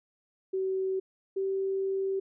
sine tone pair in turn, 380 / 386.6 Hz, F#4 / G4, +46 / -24 cents, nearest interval unison, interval 30 cents, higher second, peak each -27 dBFS, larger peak neither, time 0.53-1 / 1.36-2.2 s, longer second, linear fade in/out 10 ms, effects none

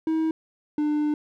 triangle tone pair in turn, 319.4 / 299 Hz, D#4 / D4, +45 / +31 cents, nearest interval minor second, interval 114 cents, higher first, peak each -19 dBFS, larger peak neither, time 0.07-0.31 / 0.78-1.14 s, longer second, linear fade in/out 2 ms, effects none

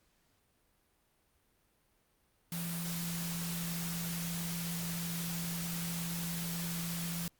sine tone in noise, 170 Hz, F3, 46 cents flat, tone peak -37 dBFS, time 2.52-7.28 s, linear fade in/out 2 ms, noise white, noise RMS -41 dBFS, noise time 2.52-7.28 s, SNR +1 dB, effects pink hiss -73 dBFS RMS until 7.39 s + Opus 48 kbps

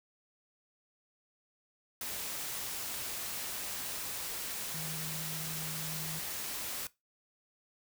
sine tone in noise, 157.6 Hz, D#3, 23 cents sharp, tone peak -42 dBFS, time 4.74-6.19 s, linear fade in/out 2 ms, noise white, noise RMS -39 dBFS, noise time 2.01-6.87 s, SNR -6 dB, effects noise-tail reverb RT60 0.2 s tail -19 dB re dry

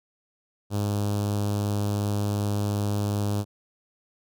sawtooth tone with notch filter, 102.7 Hz, G#2, 19 cents flat, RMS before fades -26 dBFS, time 0.7-3.45 s, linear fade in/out 50 ms, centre 2000 Hz, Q 0.69, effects none

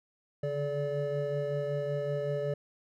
triangle tone cluster, 142.6 / 147.9 / 428.5 / 580 Hz, C#3 / D3 / A4 / D5, +49 / +13 / -46 / -22 cents, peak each -34 / -39 / -33 / -31 dBFS, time 0.43-2.54 s, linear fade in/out 5 ms, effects none

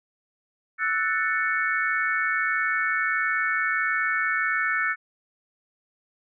sine chord, F# minor seventh, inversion third, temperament equal with one note detuned, 1318.5 / 1480 / 1772.2 / 2217 Hz, E6 / F#6 / A6 / C#7, 0 / 0 / +12 / 0 cents, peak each -29 / -27 / -26 / -29 dBFS, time 0.78-4.96 s, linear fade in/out 50 ms, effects none

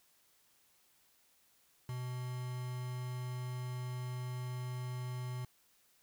triangle tone with quantisation, 125.2 Hz, B2, 24 cents sharp, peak -36 dBFS, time 1.89-5.45 s, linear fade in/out 2 ms, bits 8, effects white hiss -70 dBFS RMS until 6.02 s

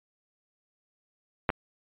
clicks, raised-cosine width 0.5 ms, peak -7 / -16 dBFS, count 2, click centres 1.492 / 1.502 s, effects resampled to 8000 Hz

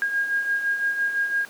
sine beating tone pair, 1621 / 1626.9 Hz, G#6 / G#6, -42 / -36 cents, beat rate 5.9 Hz, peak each -30 / -22 dBFS, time 0.02-1.45 s, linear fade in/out 0 ms, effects pink hiss -45 dBFS RMS until 1.49 s + high-pass 300 Hz 12 dB/octave

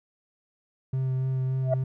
triangle tone with vibrato, 130.81 Hz, C3, in tune, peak -22 dBFS, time 0.93-1.84 s, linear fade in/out 5 ms, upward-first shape sine, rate 3.5 Hz, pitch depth 13 cents each way
sine tone with exponential growth, 648 Hz, E5, 30 cents flat, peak -17 dBFS, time 1.62-1.74 s, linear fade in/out 5 ms, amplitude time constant 25 ms
effects tanh soft clip ceiling -13 dBFS

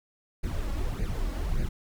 brown noise with flanger, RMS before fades -29 dBFS, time 0.43-1.69 s, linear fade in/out 10 ms, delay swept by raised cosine 0.45 to 3.65 ms, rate 1.7 Hz, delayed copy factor +0.65, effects none

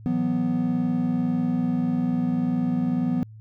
triangle chord, E suspended second, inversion none, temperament equal, 164.81 / 185 / 246.9 Hz, E3 / F#3 / B3, 0 / 0 / 0 cents, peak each -26 / -26 / -21 dBFS, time 0.06-3.23 s, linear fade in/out 0 ms, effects added 109 Hz sine -41 dBFS peak until 3.4 s

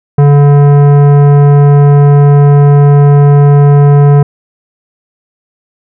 sine tone with tanh clipping, 143.6 Hz, D3, 39 cents flat, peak -3 dBFS, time 0.18-4.23 s, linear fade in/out 5 ms, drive 15 dB, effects none

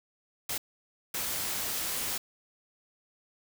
white noise bursts at uneven times, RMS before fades -33 dBFS, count 2, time 0.49-0.58 / 1.14-2.18 s, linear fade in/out 5 ms, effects none

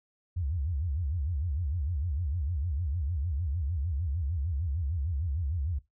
sine tone with vibrato, 77.78 Hz, D#2, in tune, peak -28 dBFS, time 0.36-5.79 s, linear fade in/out 10 ms, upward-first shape sine, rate 6.6 Hz, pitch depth 280 cents each way, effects noise-tail reverb RT60 0.2 s tail -19 dB re dry

